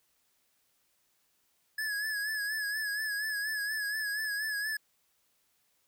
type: tone with vibrato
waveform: square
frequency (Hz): 1700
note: G#6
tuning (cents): +40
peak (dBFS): -32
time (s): 1.78-4.77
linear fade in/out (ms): 5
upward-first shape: sine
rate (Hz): 4.2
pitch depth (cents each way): 57
effects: white hiss -73 dBFS RMS until 5.87 s